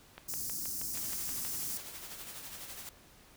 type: click train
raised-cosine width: 0.3 ms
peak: -28 dBFS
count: 9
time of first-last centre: 0.18-1.45 s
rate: 6.3 Hz
type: band-stop noise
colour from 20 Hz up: white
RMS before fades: -38 dBFS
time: 0.28-1.78 s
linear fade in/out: 10 ms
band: 350 to 4900 Hz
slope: 48 dB/octave
type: noise with tremolo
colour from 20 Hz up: white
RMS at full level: -44 dBFS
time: 0.94-2.89 s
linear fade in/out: 0 ms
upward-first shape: sine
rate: 12 Hz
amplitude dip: 45%
effects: pink hiss -59 dBFS RMS until 3.36 s